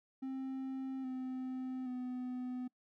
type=tone with pitch steps; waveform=triangle; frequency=264.6 / 257.8 / 251.2 Hz; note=C4 / C4 / B3; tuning=+20 / -26 / +30 cents; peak=-36 dBFS; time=0.22-2.68 s; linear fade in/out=10 ms; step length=820 ms; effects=noise-tail reverb RT60 0.1 s tail -25 dB re dry